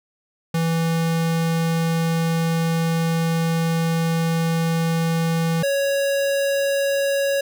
square tone pair in turn, 164.81 / 555.8 Hz, E3 / C#5, 0 / +4 cents, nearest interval octave + major sixth, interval 2104 cents, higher second, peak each -19 / -19 dBFS, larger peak neither, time 0.54-5.63 / 5.63-7.41 s, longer first, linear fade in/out 5 ms, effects none

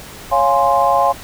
sine chord, Db major seventh, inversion none, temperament equal, 554.4 / 698.5 / 830.6 / 1046.5 Hz, Db5 / F5 / Ab5 / C6, 0 / 0 / 0 / 0 cents, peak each -18 / -16 / -16 / -16 dBFS, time 0.31-1.13 s, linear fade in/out 20 ms, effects pink hiss -35 dBFS RMS until 1.23 s

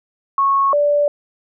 sine tone pair in turn, 1100 / 583.4 Hz, C#6 / D5, -14 / -12 cents, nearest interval major seventh, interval 1098 cents, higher first, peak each -12 dBFS, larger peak neither, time 0.38-0.73 / 0.73-1.08 s, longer neither, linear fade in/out 2 ms, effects none

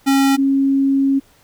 square / sine tone pair in turn, 273.1 / 273.1 Hz, C#4 / C#4, -26 / -26 cents, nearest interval unison, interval 0 cents, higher neither, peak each -12 dBFS, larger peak neither, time 0.06-0.37 / 0.37-1.2 s, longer second, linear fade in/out 20 ms, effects pink hiss -53 dBFS RMS until 1.43 s

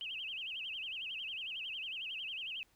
sine tone with vibrato, 2853 Hz, F7, 36 cents sharp, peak -39 dBFS, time 0.01-2.63 s, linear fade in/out 0 ms, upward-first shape sine, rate 11 Hz, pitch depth 210 cents each way, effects pink hiss -71 dBFS RMS until 2.75 s

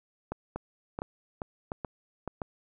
two click trains, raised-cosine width 1 ms, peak -19 / -20 dBFS, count 4 / 5, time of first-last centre 0.32-2.418 / 0.56-2.277 s, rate 1.43 / 2.33 Hz, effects none

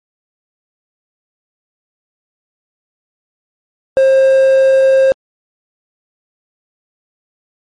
triangle tone with quantisation, 533 Hz, C5, 32 cents sharp, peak -4 dBFS, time 3.97-5.12 s, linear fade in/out 0 ms, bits 5, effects MP3 48 kbps

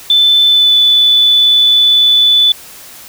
sine tone with pitch glide, 3520 to 3482 Hz, A7 to A7, 0 to -19 cents, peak -5 dBFS, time 0.1-2.52 s, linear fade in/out 2 ms, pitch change -19 cents, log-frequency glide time 0.48-0.76 s, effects white hiss -34 dBFS RMS until 3.08 s

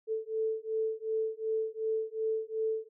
sine beating tone pair, 439.8 / 442.5 Hz, A4 / A4, -1 / +10 cents, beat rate 2.7 Hz, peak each -33 / -33 dBFS, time 0.07-2.89 s, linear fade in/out 50 ms, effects none

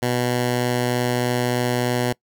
10% pulse tone, 123.2 Hz, B2, 4 cents flat, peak -11 dBFS, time 0.02-2.13 s, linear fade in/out 10 ms, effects noise-tail reverb RT60 0.1 s tail -23 dB re dry

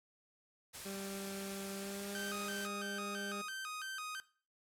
white noise, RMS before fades -47 dBFS, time 0.73-2.68 s, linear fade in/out 20 ms
20% pulse tone with pitch glide, 196 to 201.7 Hz, G3 to G3, 0 to +50 cents, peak -38 dBFS, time 0.85-3.42 s, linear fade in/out 10 ms, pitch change +50 cents, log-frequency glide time 1.75-2.17 s
sawtooth tone with vibrato, 1392 Hz, F6, 6 cents flat, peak -38 dBFS, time 2.15-4.2 s, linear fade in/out 0 ms, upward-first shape square, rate 3 Hz, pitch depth 190 cents each way
effects noise-tail reverb RT60 0.4 s tail -18 dB re dry + low-pass 12000 Hz 12 dB/octave

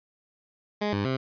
15% pulse tone with pitch steps, 208.1 / 100.9 / 131.4 Hz, G#3 / G#2 / C3, +4 / -49 / +8 cents, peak -19 dBFS, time 0.81-1.17 s, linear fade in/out 10 ms, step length 120 ms, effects resampled to 11025 Hz

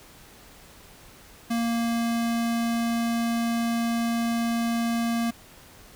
square tone, 232.4 Hz, A#3, 5 cents flat, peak -24 dBFS, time 1.5-5.31 s, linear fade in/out 10 ms, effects pink hiss -50 dBFS RMS until 5.95 s

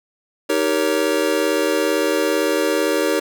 square chord, Eb dominant seventh, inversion none, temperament just, 311.1 / 388.9 / 466.7 / 560 Hz, Eb4 / G4 / Bb4 / Db5, 0 / -14 / +2 / +18 cents, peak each -23 dBFS, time 0.49-3.2 s, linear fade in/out 10 ms, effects none

